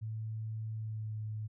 sine tone with pitch glide, 110 to 107.92 Hz, A2 to A2, 0 to -33 cents, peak -36 dBFS, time 0.01-1.48 s, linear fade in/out 20 ms, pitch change -33 cents, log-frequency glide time 0.74-1.17 s, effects none

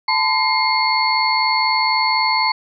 sine tone cluster, 875 / 1019 / 2125 / 4403 Hz, A5 / C6 / C7 / C#8, -10 / -46 / +26 / -13 cents, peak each -20 dBFS, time 0.08-2.52 s, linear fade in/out 5 ms, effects none

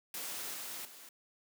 white noise with level steps, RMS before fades -41 / -43 / -53 dBFS, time 0.14-1.09 s, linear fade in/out 2 ms, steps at 0.54 / 0.85 s, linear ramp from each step 2 ms, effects high-pass 200 Hz 12 dB/octave

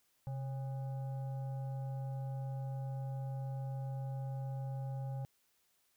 sine tone with frequency modulation, 132 Hz, C3, 16 cents sharp, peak -37 dBFS, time 0.27-5.25 s, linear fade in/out 0 ms, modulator 679 Hz, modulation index 0.36, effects white hiss -75 dBFS RMS until 5.96 s

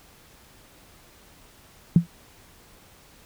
sine tone with exponential decay, 170 Hz, F3, 46 cents flat, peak -8 dBFS, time 1.96-2.07 s, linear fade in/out 2 ms, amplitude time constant 22 ms, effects pink hiss -53 dBFS RMS until 3.25 s

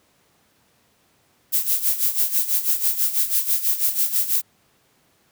violet noise with tremolo, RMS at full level -18 dBFS, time 1.52-4.42 s, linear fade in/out 20 ms, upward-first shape sine, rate 6.1 Hz, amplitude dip 75%, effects pink hiss -61 dBFS RMS until 5.31 s + high-pass 100 Hz 12 dB/octave

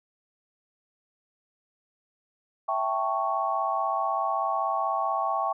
sine chord, A dominant seventh, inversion second, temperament equal, 659.3 / 784 / 880 / 1108.7 Hz, E5 / G5 / A5 / C#6, 0 / 0 / 0 / 0 cents, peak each -31 / -29 / -33 / -28 dBFS, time 2.68-5.53 s, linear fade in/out 10 ms, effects none

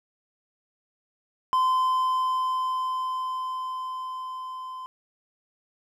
triangle tone with level ramp, 1029 Hz, C6, 29 cents flat, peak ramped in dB -17 to -33 dBFS, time 1.53-4.86 s, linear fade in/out 0 ms, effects none

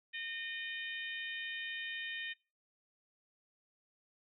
harmonic tone, 612 Hz, D#5, 29 cents flat, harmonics 3 / 4 / 5 / 6, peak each -42 / -44 / -46 / -48 dBFS, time 0.13-2.34 s, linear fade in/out 20 ms, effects noise-tail reverb RT60 0.3 s tail -23 dB re dry

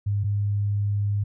sine tone pair in turn, 101.7 / 102.09 Hz, G#2 / G#2, -36 / -29 cents, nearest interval unison, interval 7 cents, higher second, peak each -21 dBFS, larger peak neither, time 0.06-0.24 / 0.24-1.24 s, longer second, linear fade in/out 10 ms, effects none

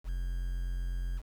triangle tone with quantisation, 44.06 Hz, F1, 16 cents sharp, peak -29 dBFS, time 0.04-1.22 s, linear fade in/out 50 ms, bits 9, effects none

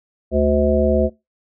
harmonic tone with a mistuned harmonic, 73.42 Hz, D2, in tune, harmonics 1 / 3 / 5 / 7 / 9, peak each -20 / -20 / -20 / -20 / -20 dBFS, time 0.31-1.1 s, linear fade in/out 50 ms, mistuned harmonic 9, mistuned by -51 cents, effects noise-tail reverb RT60 0.2 s tail -20 dB re dry

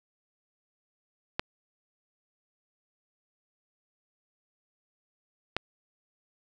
clicks, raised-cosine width 0.3 ms, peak -11 dBFS, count 2, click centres 1.395 / 5.566 s, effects none

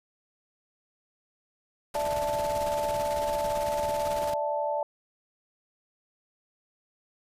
pink noise with tremolo, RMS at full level -37 dBFS, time 1.94-4.34 s, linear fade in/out 5 ms, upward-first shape square, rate 18 Hz, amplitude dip 45%
sine chord, D suspended second, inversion none, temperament equal, 587.3 / 659.3 / 880 Hz, D5 / E5 / A5, 0 / 0 / 0 cents, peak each -29 / -34 / -30 dBFS, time 1.95-4.83 s, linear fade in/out 2 ms
effects resampled to 32000 Hz

